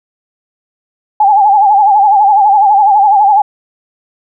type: tone with vibrato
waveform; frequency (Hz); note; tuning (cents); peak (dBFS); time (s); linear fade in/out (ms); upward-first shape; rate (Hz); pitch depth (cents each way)
sine; 817; G#5; -29; -4; 1.2-3.42; 5; sine; 12; 92
effects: none